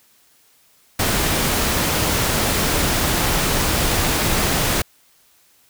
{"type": "noise", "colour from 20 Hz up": "pink", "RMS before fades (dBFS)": -19, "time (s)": [0.99, 4.82], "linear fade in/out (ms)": 5, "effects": ["white hiss -56 dBFS RMS until 5.69 s"]}